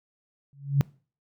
sine tone with exponential growth, 140 Hz, C#3, 18 cents sharp, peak -14 dBFS, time 0.53-0.81 s, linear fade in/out 0 ms, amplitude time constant 59 ms, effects noise-tail reverb RT60 0.4 s tail -23 dB re dry

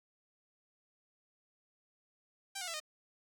5% pulse tone with pitch steps, 784 / 723.1 / 666.9 / 615.1 Hz, G5 / F#5 / E5 / D#5, 0 / -40 / +20 / -20 cents, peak -27 dBFS, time 2.55-2.802 s, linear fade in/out 10 ms, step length 63 ms, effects none

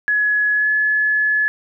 sine tone with pitch glide, 1690 to 1710.6 Hz, G#6 to A6, +30 to -49 cents, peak -14 dBFS, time 0.08-1.48 s, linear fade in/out 0 ms, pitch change +21 cents, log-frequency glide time 0.53-0.69 s, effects none

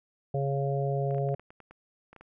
harmonic tone, 138.59 Hz, C#3, in tune, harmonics 1 / 3 / 4 / 5, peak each -28 / -33 / -34 / -35 dBFS, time 0.34-1.35 s, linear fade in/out 5 ms
clicks, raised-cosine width 0.5 ms, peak -35 dBFS, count 12, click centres 1.109 / 1.146 / 1.182 / 1.289 / 1.342 / 1.396 / 1.505 / 1.603 / 1.71 / 2.13 / 2.163 / 2.21 s
effects none

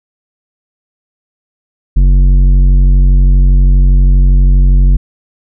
sine tone with tanh clipping, 46.24 Hz, F#1, in tune, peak -5 dBFS, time 1.96-4.97 s, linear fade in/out 10 ms, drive 10 dB, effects none

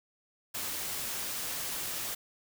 white noise, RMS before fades -36 dBFS, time 0.54-2.15 s, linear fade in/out 10 ms, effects none

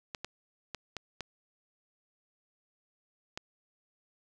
clicks, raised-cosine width 0.2 ms, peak -20 dBFS, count 6, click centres 0.148 / 0.246 / 0.747 / 0.967 / 1.207 / 3.375 s, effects none

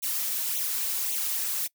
blue noise with flanger, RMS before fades -29 dBFS, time 0.02-1.68 s, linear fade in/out 20 ms, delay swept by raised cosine 0.3 to 4.6 ms, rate 1.8 Hz, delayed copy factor +1, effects noise-tail reverb RT60 0.1 s tail -23 dB re dry

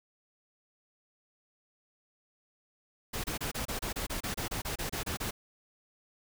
pink noise bursts, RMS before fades -35 dBFS, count 16, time 3.13-5.31 s, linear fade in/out 10 ms, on 110 ms, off 28 ms, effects none

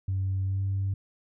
sine tone with pitch glide, 95.6 to 97.38 Hz, G2 to G2, -43 to -11 cents, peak -24 dBFS, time 0.08-0.94 s, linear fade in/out 5 ms, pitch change +32 cents, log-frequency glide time 0.45-0.61 s, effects tanh soft clip ceiling -22 dBFS

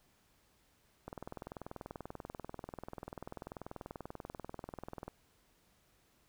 click train, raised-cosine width 1 ms, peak -29 dBFS, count 83, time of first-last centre 1.08-5.08 s, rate 20.5 Hz, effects pink hiss -71 dBFS RMS until 6.28 s

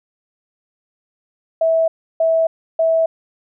sine tone bursts, 652 Hz, E5, 19 cents flat, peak -12 dBFS, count 3, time 1.61-3.06 s, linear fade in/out 5 ms, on 270 ms, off 320 ms, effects none

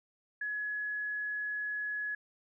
sine tone, 1690 Hz, G#6, 30 cents sharp, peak -33 dBFS, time 0.41-2.15 s, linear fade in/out 5 ms, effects none

